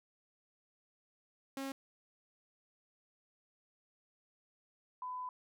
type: tone pair in turn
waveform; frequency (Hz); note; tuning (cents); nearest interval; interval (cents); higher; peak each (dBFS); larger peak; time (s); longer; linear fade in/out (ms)
sawtooth / sine; 271.2 / 1003.4; C#4 / B5; -38 / +27; octave + major seventh; 2265; second; -35 / -39; first; 1.57-1.72 / 5.02-5.29; second; 2
effects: none